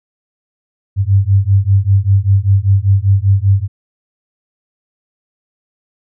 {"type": "beating tone pair", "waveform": "sine", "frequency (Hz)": [95.9, 101], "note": ["G2", "G#2"], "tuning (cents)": [-37, -48], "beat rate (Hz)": 5.1, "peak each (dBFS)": -11, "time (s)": [0.96, 3.68], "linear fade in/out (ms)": 50, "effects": []}